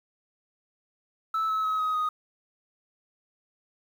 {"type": "tone with pitch steps", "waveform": "sine", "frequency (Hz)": [1311, 1294.4, 1278.1, 1262, 1246], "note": ["E6", "E6", "D#6", "D#6", "D#6"], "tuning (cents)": [-10, -32, 46, 24, 2], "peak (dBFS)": -22, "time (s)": [1.34, 2.09], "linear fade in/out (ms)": 5, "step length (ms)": 150, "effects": ["tanh soft clip ceiling -23 dBFS", "9-bit"]}